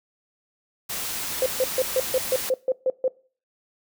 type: noise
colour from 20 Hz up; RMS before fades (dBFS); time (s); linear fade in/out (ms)
white; -30; 0.89-2.5; 10
type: tone bursts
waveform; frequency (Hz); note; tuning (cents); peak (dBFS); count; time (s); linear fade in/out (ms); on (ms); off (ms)
sine; 517; C5; -21; -18; 10; 1.42-3.08; 2; 40; 140
effects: noise-tail reverb RT60 0.4 s tail -21 dB re dry